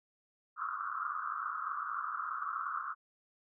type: band-pass noise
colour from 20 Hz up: white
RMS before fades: -38 dBFS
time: 0.56-2.95 s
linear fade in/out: 50 ms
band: 1100 to 1400 Hz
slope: 96 dB/octave
effects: none